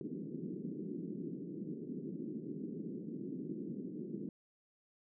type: band-pass noise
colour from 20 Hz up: pink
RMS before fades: -43 dBFS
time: 0.01-4.29 s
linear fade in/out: 2 ms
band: 160 to 390 Hz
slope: 48 dB/octave
effects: none